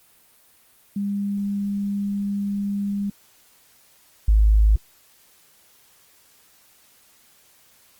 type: tone pair in turn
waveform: sine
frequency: 201.2 / 53 Hz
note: G3 / G#1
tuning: +45 / +36 cents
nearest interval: octave + major seventh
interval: 2309 cents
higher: first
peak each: -22 / -12 dBFS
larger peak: second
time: 0.96-3.1 / 4.28-4.76 s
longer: first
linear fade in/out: 5 ms
effects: white hiss -56 dBFS RMS until 7.99 s + Opus 32 kbps